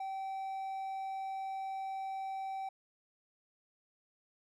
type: tone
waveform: triangle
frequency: 772 Hz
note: G5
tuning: 27 cents flat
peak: -35 dBFS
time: 0-2.69 s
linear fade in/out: 5 ms
effects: none